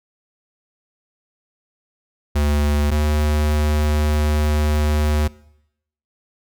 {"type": "tone pair in turn", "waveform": "square", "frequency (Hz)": [73.42, 75.27], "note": ["D2", "D2"], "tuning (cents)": [0, 43], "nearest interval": "unison", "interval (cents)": 43, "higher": "second", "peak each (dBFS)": -16, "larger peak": "neither", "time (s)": [[2.35, 2.91], [2.91, 5.28]], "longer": "second", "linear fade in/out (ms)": 10, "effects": ["noise-tail reverb RT60 0.8 s tail -21 dB re dry"]}